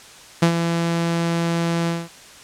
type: tone with ADSR envelope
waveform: sawtooth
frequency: 168.4 Hz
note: E3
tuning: 37 cents sharp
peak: -7 dBFS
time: 0.42-2.09 s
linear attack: 7 ms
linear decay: 87 ms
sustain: -8 dB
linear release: 210 ms
effects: white hiss -43 dBFS RMS until 2.43 s + low-pass 8000 Hz 12 dB/octave